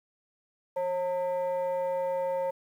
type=tone pair together; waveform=sine; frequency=539.5 / 908 Hz; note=C#5 / A#5; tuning=-47 / -46 cents; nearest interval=major sixth; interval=901 cents; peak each=-26 / -32 dBFS; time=0.76-2.51 s; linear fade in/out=10 ms; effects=tanh soft clip ceiling -24 dBFS + 10-bit